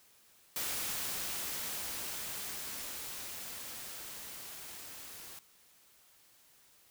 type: noise with level ramp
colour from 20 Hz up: white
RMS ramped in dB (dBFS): -36 to -49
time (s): 0.56-5.39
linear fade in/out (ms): 2
effects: white hiss -64 dBFS RMS until 6.9 s